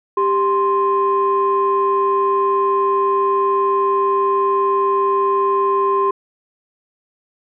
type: tone pair together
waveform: sine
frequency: 394.3 / 1046.5 Hz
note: G4 / C6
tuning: +10 / 0 cents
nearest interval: octave + perfect fourth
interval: 1690 cents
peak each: -16 / -15 dBFS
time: 0.17-6.11 s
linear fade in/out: 5 ms
effects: tanh soft clip ceiling -7 dBFS